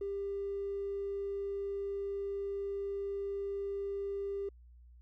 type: tone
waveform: triangle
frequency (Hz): 397.9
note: G4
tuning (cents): +26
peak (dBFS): -31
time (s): 0.01-4.49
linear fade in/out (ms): 5
effects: tanh soft clip ceiling -32 dBFS + added 60 Hz sine -54 dBFS peak until 5.01 s